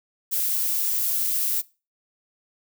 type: noise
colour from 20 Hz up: violet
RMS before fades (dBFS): -24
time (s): 0.31-1.62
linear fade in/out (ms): 20
effects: noise-tail reverb RT60 0.3 s tail -21 dB re dry